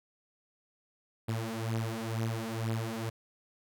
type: beating tone pair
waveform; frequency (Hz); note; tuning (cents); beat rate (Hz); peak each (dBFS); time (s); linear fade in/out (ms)
sawtooth; 111.9 / 114; A2 / A#2; +30 / -38; 2.1; -31; 1.28-3.1; 10
effects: none